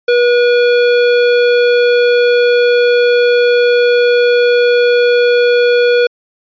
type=tone; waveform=square; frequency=484.2 Hz; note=B4; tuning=34 cents flat; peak=-8 dBFS; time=0.08-6.07 s; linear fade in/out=5 ms; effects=resampled to 11025 Hz